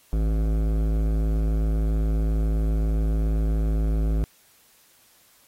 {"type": "tone with hard clipping", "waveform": "sine", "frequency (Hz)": 53.7, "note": "A1", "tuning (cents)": -41, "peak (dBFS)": -22, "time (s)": [0.13, 4.24], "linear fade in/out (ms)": 0, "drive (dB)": 15, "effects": ["white hiss -58 dBFS RMS until 5.47 s", "AAC 48 kbps"]}